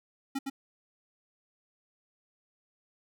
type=tone with echo; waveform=square; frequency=272.3 Hz; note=C#4; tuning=31 cents flat; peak=-30 dBFS; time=0.35-0.39 s; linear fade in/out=10 ms; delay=110 ms; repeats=1; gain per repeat=-3 dB; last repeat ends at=0.5 s; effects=none